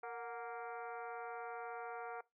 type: harmonic tone with a mistuned harmonic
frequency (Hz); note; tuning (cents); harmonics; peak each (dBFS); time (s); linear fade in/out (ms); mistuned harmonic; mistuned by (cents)
232.7; A#3; -3; 2 / 3 / 4 / 5 / 6 / 7 / 8 / 9 / 10; -48 / -47 / -52 / -54 / -51 / -62 / -64 / -62 / -62; 0.03-2.21; 5; 3; +75
effects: noise-tail reverb RT60 0.2 s tail -21 dB re dry